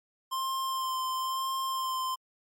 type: tone with vibrato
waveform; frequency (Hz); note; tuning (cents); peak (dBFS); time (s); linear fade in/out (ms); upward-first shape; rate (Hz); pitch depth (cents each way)
square; 1049; C6; +4; -30; 0.31-2.16; 20; sine; 1; 17
effects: MP3 96 kbps